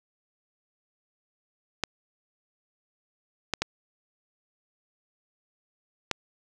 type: clicks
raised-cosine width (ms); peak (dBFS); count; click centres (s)
0.2; -8; 4; 1.837 / 3.537 / 3.62 / 6.113
effects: none